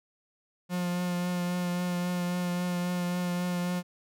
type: tone with vibrato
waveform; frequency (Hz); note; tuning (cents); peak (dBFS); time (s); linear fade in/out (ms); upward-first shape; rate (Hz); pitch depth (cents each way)
45% pulse; 177.5; F3; +28; -28; 0.69-3.83; 50; triangle; 3.7; 19
effects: none